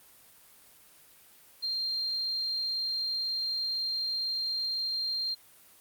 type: tone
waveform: sine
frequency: 4186 Hz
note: C8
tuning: in tune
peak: -29 dBFS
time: 1.62-5.35 s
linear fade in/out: 20 ms
effects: white hiss -57 dBFS RMS until 5.8 s + Opus 32 kbps